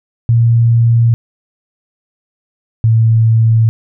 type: tone pair in turn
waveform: sine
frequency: 116.54 / 112.83 Hz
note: A#2 / A2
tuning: 0 / +44 cents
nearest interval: minor second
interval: 56 cents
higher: first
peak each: -6 dBFS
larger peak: neither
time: 0.29-1.14 / 2.84-3.69 s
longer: neither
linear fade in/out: 0 ms
effects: none